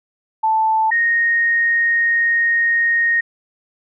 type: tone pair in turn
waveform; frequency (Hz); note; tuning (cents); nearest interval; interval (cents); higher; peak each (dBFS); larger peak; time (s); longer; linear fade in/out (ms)
sine; 880 / 1860.9; A5 / A#6; 0 / -3; octave + minor second; 1297; second; -13; neither; 0.43-0.91 / 0.91-3.21; second; 10
effects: none